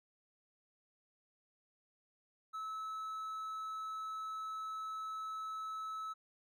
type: tone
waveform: triangle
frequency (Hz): 1300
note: E6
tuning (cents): -24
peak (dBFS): -38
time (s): 2.53-6.14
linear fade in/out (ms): 20
effects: none